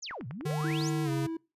sine exponential two-way sweep, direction down then up, 7459 to 109.2 to 7459 Hz, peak -37 dBFS, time 0.02-0.9 s, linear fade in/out 10 ms, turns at 0.27 s
click train, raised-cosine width 0.5 ms, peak -29 dBFS, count 8, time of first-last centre 0.11-0.81 s, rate 10 Hz
square tone with pitch glide, 151.6 to 137.42 Hz, D#3 to C#3, -45 to -15 cents, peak -30 dBFS, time 0.45-1.27 s, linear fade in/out 10 ms, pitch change -170 cents, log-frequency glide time 1.04-1.1 s
triangle tone, 326.6 Hz, E4, 16 cents flat, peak -30 dBFS, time 0.64-1.37 s, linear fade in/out 5 ms
effects noise-tail reverb RT60 0.3 s tail -24 dB re dry + resampled to 32000 Hz

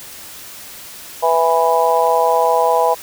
harmonic tone, 164.81 Hz, E3, in tune, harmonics 3 / 4 / 5 / 6, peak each -17 / -17 / -17 / -17 dBFS, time 1.22-2.95 s, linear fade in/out 20 ms, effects white hiss -35 dBFS RMS until 3.02 s

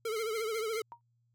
square tone with vibrato, 442.6 Hz, A4, 10 cents sharp, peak -33 dBFS, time 0.05-0.82 s, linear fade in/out 5 ms, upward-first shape triangle, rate 14 Hz, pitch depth 95 cents each way
sawtooth tone bursts, 2098 Hz, C7, 4 cents sharp, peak -38 dBFS, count 4, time 0.16-0.8 s, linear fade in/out 5 ms, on 70 ms, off 120 ms
sine tone with exponential decay, 942 Hz, A#5, 18 cents sharp, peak -39 dBFS, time 0.92-1.01 s, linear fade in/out 0 ms, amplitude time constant 18 ms
effects added 118 Hz sine -70 dBFS peak until 1.34 s

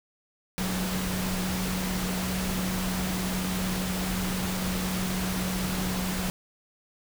sine tone in noise, 185 Hz, F#3, in tune, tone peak -29 dBFS, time 0.58-6.3 s, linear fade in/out 0 ms, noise pink, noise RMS -32 dBFS, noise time 0.58-6.3 s, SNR 0 dB, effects none

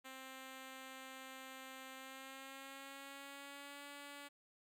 5% pulse tone with pitch glide, 263.2 to 285.4 Hz, C4 to D4, +10 to -49 cents, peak -39 dBFS, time 0.04-4.29 s, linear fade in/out 20 ms, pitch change +141 cents, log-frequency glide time 1.95-3.86 s, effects none

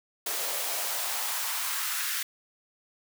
white noise with high-pass filter sweep, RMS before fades -31 dBFS, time 0.26-2.23 s, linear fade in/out 5 ms, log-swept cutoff 440 to 1600 Hz, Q 1.8, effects none

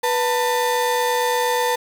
35% pulse tone pair together, 491.7 / 895 Hz, B4 / A5, -8 / +29 cents, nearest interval minor seventh, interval 1037 cents, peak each -19 dBFS, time 0.03-1.76 s, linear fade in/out 10 ms, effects 7-bit

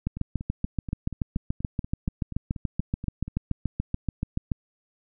two click trains, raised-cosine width 5 ms, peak -13 / -22 dBFS, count 32 / 14, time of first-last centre 0.07-4.518 / 0.17-3.28 s, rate 6.97 / 4.18 Hz, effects none

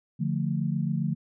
sine chord, D minor, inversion none, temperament equal with one note detuned, 146.83 / 174.61 / 221.5 Hz, D3 / F3 / A3, 0 / 0 / +12 cents, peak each -28 / -29 / -31 dBFS, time 0.19-1.15 s, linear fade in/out 20 ms, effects none

